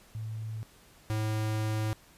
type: tone pair in turn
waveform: sine / square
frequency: 110 / 108.49 Hz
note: A2 / A2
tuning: 0 / -24 cents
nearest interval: unison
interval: 24 cents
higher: first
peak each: -34 / -29 dBFS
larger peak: second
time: 0.15-0.63 / 1.1-1.93 s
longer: second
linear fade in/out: 0 ms
effects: pink hiss -58 dBFS RMS until 2.17 s + resampled to 32000 Hz